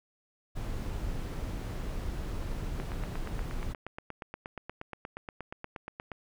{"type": "noise", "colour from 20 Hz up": "brown", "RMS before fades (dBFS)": -35, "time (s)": [0.55, 3.74], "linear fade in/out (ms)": 20}
{"type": "click train", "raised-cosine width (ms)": 0.5, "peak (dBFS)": -24, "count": 29, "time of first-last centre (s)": [2.8, 6.118], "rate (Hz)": 8.44}
{"effects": []}